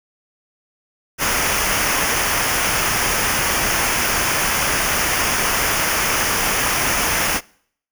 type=noise with comb filter; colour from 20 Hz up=pink; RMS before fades=-19 dBFS; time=1.18-7.41 s; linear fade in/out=50 ms; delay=0.25 ms; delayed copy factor=-0.65; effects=noise-tail reverb RT60 0.6 s tail -24 dB re dry